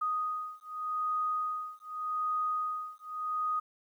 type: beating tone pair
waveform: sine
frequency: 1244.5 / 1245.34 Hz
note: D#6 / D#6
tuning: 0 / +1 cents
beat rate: 0.84 Hz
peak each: -34 / -34 dBFS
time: 0.01-3.6 s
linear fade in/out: 10 ms
effects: 11-bit